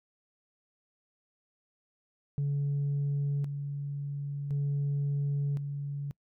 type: tone with tremolo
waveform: sine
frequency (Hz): 142.2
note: C#3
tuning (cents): +45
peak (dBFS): -25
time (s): 2.38-6.11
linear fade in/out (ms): 0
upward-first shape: square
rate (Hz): 0.47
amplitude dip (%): 55
effects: noise-tail reverb RT60 0.1 s tail -25 dB re dry + tanh soft clip ceiling -25 dBFS